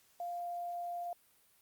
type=tone with quantisation; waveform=sine; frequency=698.5 Hz; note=F5; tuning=in tune; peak=-37 dBFS; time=0.2-1.13 s; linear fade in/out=2 ms; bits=10; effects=white hiss -68 dBFS RMS until 1.61 s + Opus 48 kbps